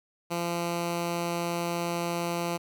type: tone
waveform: 10% pulse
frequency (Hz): 171.5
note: F3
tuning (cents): -31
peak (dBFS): -20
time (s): 0.3-2.58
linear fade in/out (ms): 20
effects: none